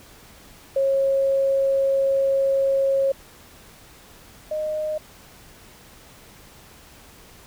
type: tone pair in turn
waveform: sine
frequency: 544 / 615.8 Hz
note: C#5 / D#5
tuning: -33 / -18 cents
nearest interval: major second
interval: 215 cents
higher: second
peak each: -17 / -23 dBFS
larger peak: first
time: 0.76-3.12 / 4.51-4.98 s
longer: first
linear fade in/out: 5 ms
effects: pink hiss -48 dBFS RMS until 7.46 s